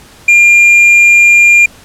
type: tone with tanh clipping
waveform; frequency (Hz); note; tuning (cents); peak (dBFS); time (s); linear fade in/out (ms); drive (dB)
sine; 2400; D7; +37; -3; 0.28-1.66; 5; 5
effects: pink hiss -38 dBFS RMS until 1.84 s + low-pass 12000 Hz 12 dB/octave